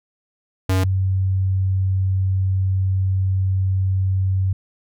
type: tone pair in turn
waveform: square / sine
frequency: 93.9 / 94.94 Hz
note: F#2 / F#2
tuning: +26 / +45 cents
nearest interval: unison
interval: 19 cents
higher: second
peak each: -16 dBFS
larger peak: neither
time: 0.69-0.84 / 0.84-4.53 s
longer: second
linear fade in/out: 5 ms
effects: none